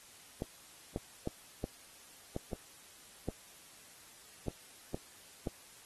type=clicks; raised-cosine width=2 ms; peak=-22 dBFS; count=10; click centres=0.421 / 0.961 / 1.274 / 1.641 / 2.364 / 2.532 / 3.287 / 4.483 / 4.945 / 5.472 s; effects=white hiss -57 dBFS RMS until 5.85 s + AAC 32 kbps